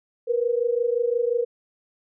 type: tone pair together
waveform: sine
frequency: 468.2 / 493.9 Hz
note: A#4 / B4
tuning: +8 / 0 cents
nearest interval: minor second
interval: 92 cents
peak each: -22 / -24 dBFS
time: 0.27-1.45 s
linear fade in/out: 20 ms
effects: none